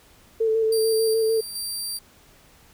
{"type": "tone with vibrato", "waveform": "sine", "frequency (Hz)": 444.2, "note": "A4", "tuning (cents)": 16, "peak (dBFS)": -18, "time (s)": [0.4, 1.41], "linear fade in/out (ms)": 10, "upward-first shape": "square", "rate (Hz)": 6.7, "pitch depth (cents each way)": 18}
{"type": "tone with tremolo", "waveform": "20% pulse", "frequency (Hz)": 4700, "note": "D8", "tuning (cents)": 1, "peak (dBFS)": -22, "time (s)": [0.72, 1.99], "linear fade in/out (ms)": 5, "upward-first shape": "square", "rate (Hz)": 1.2, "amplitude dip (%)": 45}
{"effects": ["pink hiss -54 dBFS RMS until 2.73 s"]}